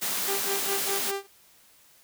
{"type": "high-pass noise", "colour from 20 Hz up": "white", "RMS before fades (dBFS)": -29, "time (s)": [0.01, 1.12], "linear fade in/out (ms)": 20, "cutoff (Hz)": 150, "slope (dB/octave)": 48}
{"type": "tone with tremolo", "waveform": "sawtooth", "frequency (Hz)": 395.4, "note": "G4", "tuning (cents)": 15, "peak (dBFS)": -24, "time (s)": [0.27, 1.27], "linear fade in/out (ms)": 20, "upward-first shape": "sine", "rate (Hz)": 4.9, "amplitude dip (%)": 95}
{"effects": ["white hiss -58 dBFS RMS until 2.03 s"]}